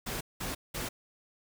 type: noise bursts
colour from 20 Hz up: pink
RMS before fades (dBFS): -36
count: 3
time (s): 0.06-0.89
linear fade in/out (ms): 10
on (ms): 150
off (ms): 190
effects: none